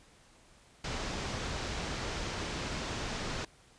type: low-pass noise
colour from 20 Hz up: pink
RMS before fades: -37 dBFS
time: 0.84-3.45 s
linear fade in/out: 5 ms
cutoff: 6600 Hz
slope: 24 dB/octave
effects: pink hiss -61 dBFS RMS until 3.78 s + resampled to 22050 Hz